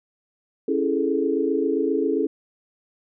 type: chord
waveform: sine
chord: A major seventh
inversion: first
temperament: just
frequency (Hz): 275 / 330 / 412.5 / 440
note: C#4 / E4 / G#4 / A4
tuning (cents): -14 / +2 / -12 / 0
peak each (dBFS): -25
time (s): 0.68-2.27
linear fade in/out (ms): 5
effects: none